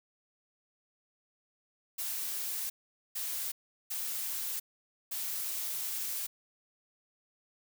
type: noise bursts at uneven times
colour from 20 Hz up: blue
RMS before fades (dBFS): -36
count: 4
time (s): 1.98-2.7 / 3.15-3.52 / 3.9-4.6 / 5.11-6.27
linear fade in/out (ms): 10
effects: none